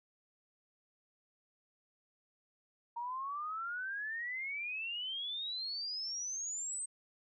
sine exponential sweep, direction up, 930 to 8372 Hz, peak -37 dBFS, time 2.96-6.86 s, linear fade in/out 10 ms, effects none

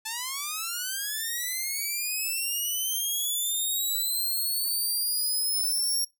5% pulse linear sweep, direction up, 865 to 5588 Hz, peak -19 dBFS, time 0.05-6.05 s, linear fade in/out 10 ms, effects noise-tail reverb RT60 0.2 s tail -25 dB re dry

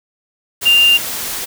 sine tone in noise, 2794 Hz, F7, in tune, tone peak -7 dBFS, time 0.65-0.98 s, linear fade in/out 20 ms, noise white, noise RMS -23 dBFS, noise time 0.61-1.46 s, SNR +13 dB, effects none

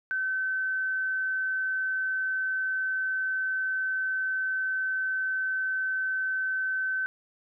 sine tone, 1531 Hz, G6, 41 cents flat, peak -26 dBFS, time 0.11-7.06 s, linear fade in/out 0 ms, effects none

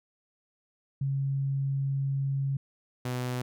sine / sawtooth tone pair in turn, 137.2 / 125.05 Hz, C#3 / B2, -17 / +22 cents, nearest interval major second, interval 161 cents, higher first, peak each -26 dBFS, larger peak neither, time 1.01-2.57 / 3.05-3.42 s, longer first, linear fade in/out 5 ms, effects none

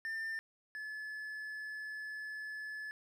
triangle tone pair in turn, 1794 / 1722 Hz, A6 / A6, +33 / -38 cents, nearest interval minor second, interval 71 cents, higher first, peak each -35 / -39 dBFS, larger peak first, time 0.05-0.39 / 0.75-2.91 s, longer second, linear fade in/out 0 ms, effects none

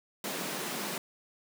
pink high-pass noise, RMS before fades -36 dBFS, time 0.24-0.98 s, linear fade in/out 2 ms, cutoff 160 Hz, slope 48 dB/octave, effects none

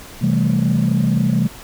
sine chord, A minor seventh, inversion first, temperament equal, 130.81 / 164.81 / 196 / 220 Hz, C3 / E3 / G3 / A3, 0 / 0 / 0 / 0 cents, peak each -18 dBFS, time 0.21-1.48 s, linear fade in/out 20 ms, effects tanh soft clip ceiling -8 dBFS + pink hiss -38 dBFS RMS until 1.63 s

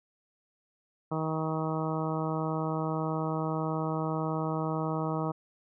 harmonic tone, 158.3 Hz, D#3, 30 cents sharp, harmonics 1 / 2 / 3 / 4 / 5 / 6 / 7 / 8, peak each -32 / -35 / -37 / -38 / -39 / -40 / -40 / -41 dBFS, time 1.11-5.32 s, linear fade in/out 10 ms, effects none

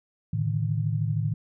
sine tone cluster, 109.8 / 143.2 / 156.1 Hz, A2 / D3 / D#3, -3 / -43 / +6 cents, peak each -26 / -31 / -28 dBFS, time 0.33-1.34 s, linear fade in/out 5 ms, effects none

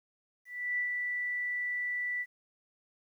sine tone with ADSR envelope, 1969 Hz, B6, 6 cents flat, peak -28 dBFS, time 0.45-2.26 s, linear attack 330 ms, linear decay 100 ms, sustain -3 dB, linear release 49 ms, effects 11-bit

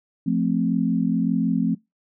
sine chord, F major, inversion none, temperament equal, 174.61 / 220 / 261.6 Hz, F3 / A3 / C4, 0 / 0 / 0 cents, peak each -23 dBFS, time 0.26-1.75 s, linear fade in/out 10 ms, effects noise-tail reverb RT60 0.2 s tail -24 dB re dry

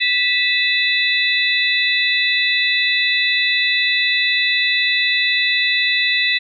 sine tone cluster, 1972 / 2604 / 3536 / 3950 Hz, B6 / E7 / A7 / B7, -3 / -22 / +8 / 0 cents, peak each -18 / -20 / -23 / -20 dBFS, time 0-6.39 s, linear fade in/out 20 ms, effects none

